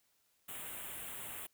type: band-stop noise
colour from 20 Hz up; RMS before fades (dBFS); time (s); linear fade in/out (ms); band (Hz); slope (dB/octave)
white; -45; 0.48-1.47; 10; 3400 to 7800; 48
effects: white hiss -75 dBFS RMS until 1.53 s